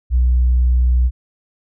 sine tone, 61.8 Hz, B1, 2 cents sharp, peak -9 dBFS, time 0.1-1.11 s, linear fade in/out 50 ms, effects tanh soft clip ceiling -8 dBFS

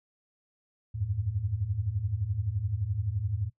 sine tone cluster, 83.9 / 95.5 / 107.2 Hz, E2 / G2 / A2, +31 / -45 / -45 cents, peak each -36 / -34 / -30 dBFS, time 0.94-3.5 s, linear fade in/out 20 ms, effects noise-tail reverb RT60 0.1 s tail -19 dB re dry

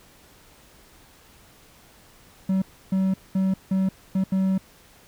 triangle tone bursts at uneven times, 190.4 Hz, F#3, 50 cents sharp, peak -17 dBFS, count 6, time 2.49-2.62 / 2.92-3.14 / 3.35-3.54 / 3.71-3.89 / 4.15-4.24 / 4.32-4.58 s, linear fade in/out 5 ms, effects pink hiss -53 dBFS RMS until 5.07 s

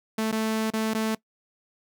sawtooth tone with dropouts, 220 Hz, A3, in tune, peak -20 dBFS, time 0.18-1.15 s, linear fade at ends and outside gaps 5 ms, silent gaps 0.316-0.324 / 0.704-0.735 / 0.937-0.947 s, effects noise-tail reverb RT60 0.1 s tail -21 dB re dry

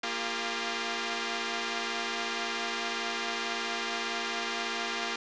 5% pulse tone cluster, 232.6 / 346.6 / 401.6 Hz, A#3 / F4 / G4, -4 / -13 / +42 cents, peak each -24 dBFS, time 0.03-5.16 s, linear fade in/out 5 ms, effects resampled to 16000 Hz + 8-bit

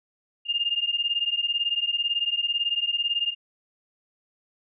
sine beating tone pair, 2810 / 2828 Hz, F7 / F7, +10 / +21 cents, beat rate 18 Hz, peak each -26 / -26 dBFS, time 0.45-3.35 s, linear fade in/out 50 ms, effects none

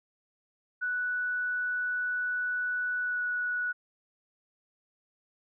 sine tone with pitch glide, 1480 to 1469.8 Hz, F#6 to F#6, 0 to -12 cents, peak -28 dBFS, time 0.81-3.73 s, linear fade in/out 20 ms, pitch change -12 cents, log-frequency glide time 3.02-3.21 s, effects none

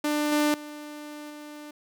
sawtooth tone with level steps, 297.7 Hz, D4, 24 cents sharp, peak -20 / -17 / -34 / -36 dBFS, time 0.04-1.71 s, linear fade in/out 5 ms, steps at 0.32 / 0.54 / 1.3 s, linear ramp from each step 2 ms, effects none

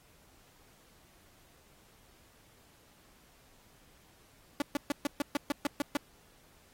sawtooth tone bursts, 287.2 Hz, D4, 39 cents flat, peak -24 dBFS, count 10, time 4.6-5.97 s, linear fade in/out 2 ms, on 20 ms, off 130 ms, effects pink hiss -63 dBFS RMS until 6.73 s + AAC 48 kbps

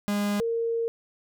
45% pulse / sine tone pair in turn, 204.8 / 460.7 Hz, G#3 / A#4, -24 / -20 cents, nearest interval octave + major second, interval 1404 cents, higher second, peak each -24 dBFS, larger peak neither, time 0.08-0.4 / 0.4-0.88 s, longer second, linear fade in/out 0 ms, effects none

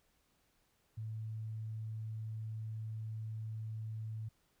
sine tone, 110 Hz, A2, in tune, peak -39 dBFS, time 0.97-4.29 s, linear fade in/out 10 ms, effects pink hiss -75 dBFS RMS until 4.6 s

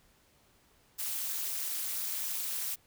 blue noise with amplitude modulation, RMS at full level -31 dBFS, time 0.98-2.76 s, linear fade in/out 20 ms, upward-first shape sine, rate 222 Hz, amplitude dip 100%, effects pink hiss -66 dBFS RMS until 2.86 s

